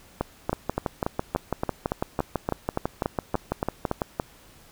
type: two click trains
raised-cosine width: 1 ms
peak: -10 / -10 dBFS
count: 22 / 15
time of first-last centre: 0.53-4.018 / 0.21-4.199 s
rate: 6.02 / 3.51 Hz
effects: pink hiss -53 dBFS RMS until 4.71 s